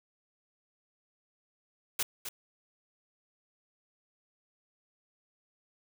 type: noise with echo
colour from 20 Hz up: white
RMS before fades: -30 dBFS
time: 1.99-2.03 s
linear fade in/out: 5 ms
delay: 260 ms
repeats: 1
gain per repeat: -9 dB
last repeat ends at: 2.29 s
effects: none